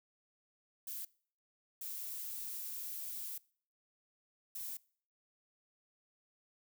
violet noise bursts at uneven times, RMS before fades -43 dBFS, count 3, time 0.87-1.05 / 1.81-3.38 / 4.55-4.77 s, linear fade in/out 5 ms, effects noise-tail reverb RT60 0.5 s tail -23 dB re dry

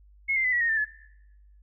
sine tone with pitch steps, 2172 / 2088 / 2008 / 1930.6 / 1856.2 / 1784.7 / 1716 Hz, C#7 / C7 / B6 / B6 / A#6 / A6 / A6, -36 / -4 / +28 / -40 / -8 / +24 / -44 cents, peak -22 dBFS, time 0.28-0.854 s, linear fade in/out 20 ms, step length 82 ms, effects noise-tail reverb RT60 0.9 s tail -21 dB re dry + added 50 Hz sine -52 dBFS peak until 1.62 s

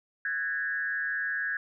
sine tone with frequency modulation, 1649 Hz, G#6, 13 cents flat, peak -28 dBFS, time 0.25-1.57 s, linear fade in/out 2 ms, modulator 146 Hz, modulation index 0.85, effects none

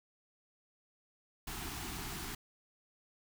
pink band-stop noise, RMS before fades -42 dBFS, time 1.47-2.35 s, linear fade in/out 5 ms, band 420 to 690 Hz, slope 96 dB/octave, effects none

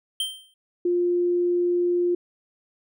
square tone with exponential decay, 3136 Hz, G7, in tune, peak -22 dBFS, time 0.2-0.54 s, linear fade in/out 2 ms, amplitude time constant 72 ms
sine tone, 351.8 Hz, F4, 13 cents sharp, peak -19 dBFS, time 0.85-2.15 s, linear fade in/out 5 ms
effects none

